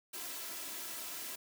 white noise with comb filter, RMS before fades -43 dBFS, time 0.13-1.36 s, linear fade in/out 10 ms, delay 3 ms, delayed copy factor +0.55, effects high-pass 150 Hz 12 dB/octave

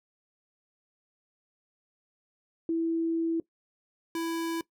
sine / square tone pair in turn, 329.6 / 331 Hz, E4 / E4, 0 / +7 cents, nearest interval unison, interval 7 cents, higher second, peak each -25 / -30 dBFS, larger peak first, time 2.69-3.4 / 4.15-4.61 s, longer first, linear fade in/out 2 ms, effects noise-tail reverb RT60 0.1 s tail -19 dB re dry

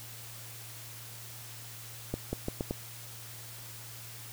accelerating click train, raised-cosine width 2 ms, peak -18 dBFS, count 5, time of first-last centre 2.14-2.71 s, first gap 190 ms, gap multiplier 0.81, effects added 115 Hz sine -49 dBFS peak until 4.32 s + white hiss -47 dBFS RMS until 4.32 s

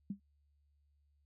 sine tone with exponential decay, 199.2 Hz, G3, 28 cents sharp, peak -33 dBFS, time 0.1-0.2 s, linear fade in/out 5 ms, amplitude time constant 21 ms, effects added 72 Hz sine -70 dBFS peak until 1.25 s

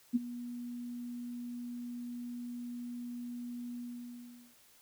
sine tone with ADSR envelope, 241.8 Hz, B3, 36 cents flat, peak -23 dBFS, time 0.13-4.55 s, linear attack 26 ms, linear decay 24 ms, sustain -16 dB, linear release 770 ms, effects white hiss -63 dBFS RMS until 4.81 s

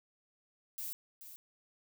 violet noise with echo, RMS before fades -41 dBFS, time 0.78-0.93 s, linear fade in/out 0 ms, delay 430 ms, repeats 1, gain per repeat -10 dB, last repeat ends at 1.36 s, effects none

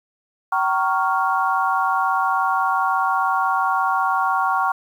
sine chord, G half-diminished seventh, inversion none, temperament equal with one note detuned, 766.5 / 932.3 / 1108.7 / 1396.9 Hz, G5 / Bb5 / Db6 / F6, -39 / 0 / 0 / 0 cents, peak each -22 / -24 / -21 / -24 dBFS, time 0.52-4.72 s, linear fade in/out 5 ms, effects 8-bit

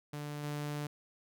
sawtooth tone with level steps, 147.3 Hz, D3, 6 cents sharp, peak -35 / -32 dBFS, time 0.13-0.87 s, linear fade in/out 5 ms, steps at 0.43 s, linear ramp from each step 10 ms, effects none

